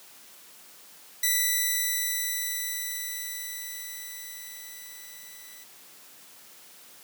5% pulse tone with level ramp, 1975.5 Hz, B6, in tune, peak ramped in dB -11 to -36 dBFS, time 1.23-5.64 s, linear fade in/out 5 ms, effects white hiss -51 dBFS RMS until 7.03 s + high-pass 150 Hz 12 dB/octave

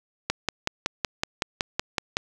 click train, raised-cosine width 0.2 ms, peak -6 dBFS, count 11, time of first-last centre 0.3-2.169 s, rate 5.35 Hz, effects none

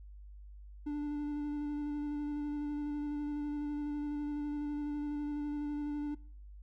triangle tone with vibrato, 293.7 Hz, D4, in tune, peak -32 dBFS, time 0.86-6.15 s, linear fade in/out 10 ms, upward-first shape square, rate 12 Hz, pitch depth 12 cents each way, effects noise-tail reverb RT60 0.6 s tail -24 dB re dry + added 50 Hz sine -48 dBFS peak until 6.62 s

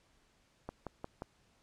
click train, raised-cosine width 1 ms, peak -26 dBFS, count 4, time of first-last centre 0.69-1.221 s, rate 5.65 Hz, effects pink hiss -70 dBFS RMS until 1.62 s + low-pass 8000 Hz 12 dB/octave

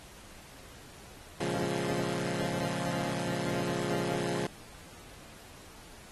15% pulse chord, Bb minor seventh, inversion none, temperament equal, 116.54 / 138.59 / 174.61 / 207.7 Hz, Bb2 / Db3 / F3 / Ab3, 0 / 0 / 0 / 0 cents, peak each -33 / -30 / -28 / -32 dBFS, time 1.4-4.47 s, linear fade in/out 5 ms, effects pink hiss -52 dBFS RMS until 6.11 s + AAC 32 kbps

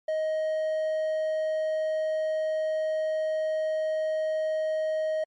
triangle tone, 627 Hz, D#5, 13 cents sharp, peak -23 dBFS, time 0.08-5.24 s, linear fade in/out 5 ms, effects MP3 48 kbps

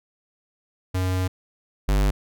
square tone pair in turn, 92.5 / 49.57 Hz, F#2 / G1, 0 / +20 cents, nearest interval major seventh, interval 1080 cents, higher first, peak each -22 / -18 dBFS, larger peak second, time 0.94-1.28 / 1.88-2.11 s, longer first, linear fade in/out 10 ms, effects none

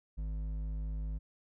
triangle tone with hard clipping, 52.4 Hz, G#1, 16 cents sharp, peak -36 dBFS, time 0.17-1.19 s, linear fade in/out 20 ms, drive 11 dB, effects none

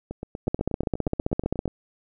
two click trains, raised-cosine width 2 ms, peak -19 / -10 dBFS, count 14 / 19, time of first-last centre 0.11-1.678 / 0.48-1.656 s, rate 8.29 / 15.3 Hz, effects none

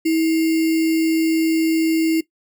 sine tone with sample-and-hold, 323 Hz, E4, 35 cents flat, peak -14 dBFS, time 0.05-2.21 s, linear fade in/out 10 ms, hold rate 2450 Hz, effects noise-tail reverb RT60 0.1 s tail -17 dB re dry

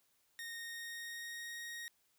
sawtooth tone with pitch glide, 1851 to 1873.6 Hz, A#6 to A#6, -13 to +8 cents, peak -40 dBFS, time 0.39-1.88 s, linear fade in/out 0 ms, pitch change +21 cents, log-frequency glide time 0.53-1.61 s, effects white hiss -75 dBFS RMS until 2.18 s

